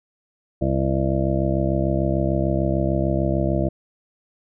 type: harmonic tone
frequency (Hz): 66.7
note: C2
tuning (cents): +34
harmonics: 1 / 2 / 3 / 4 / 5 / 7 / 8 / 9 / 10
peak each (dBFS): -25 / -24 / -26 / -33 / -25 / -35 / -34 / -26 / -31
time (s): 0.61-3.69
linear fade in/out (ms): 10
effects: none